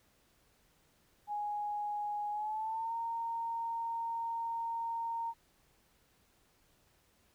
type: tone with pitch glide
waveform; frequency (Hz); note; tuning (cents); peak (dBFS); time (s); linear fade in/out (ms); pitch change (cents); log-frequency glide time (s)
sine; 830.6 to 921.6; G#5 to A#5; 0 to -20; -34; 1.27-5.34; 50; +180; 2.31-2.94
effects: pink hiss -70 dBFS RMS until 7.34 s